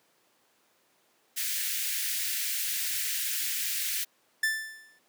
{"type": "high-pass noise", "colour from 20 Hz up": "white", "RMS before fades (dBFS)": -31, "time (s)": [1.36, 4.05], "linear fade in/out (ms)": 20, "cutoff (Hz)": 1600, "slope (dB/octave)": 48}
{"type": "tone with exponential decay", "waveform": "45% pulse", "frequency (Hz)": 1764, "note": "A6", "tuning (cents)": 4, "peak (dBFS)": -22, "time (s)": [4.43, 4.99], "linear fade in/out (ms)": 5, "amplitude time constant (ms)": 120}
{"effects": ["pink hiss -67 dBFS RMS until 5.08 s", "high-pass 300 Hz 12 dB/octave"]}